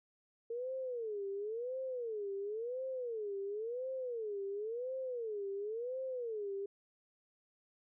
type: tone with vibrato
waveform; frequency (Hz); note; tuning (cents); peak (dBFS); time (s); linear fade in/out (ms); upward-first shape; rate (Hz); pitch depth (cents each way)
sine; 454.8; A#4; -43; -37; 0.5-6.66; 5; sine; 0.95; 250
effects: none